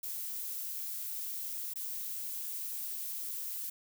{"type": "noise with dropouts", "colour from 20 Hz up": "violet", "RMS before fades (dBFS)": -39, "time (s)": [0.03, 3.7], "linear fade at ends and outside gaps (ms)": 5, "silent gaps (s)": [1.737, 1.757], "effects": []}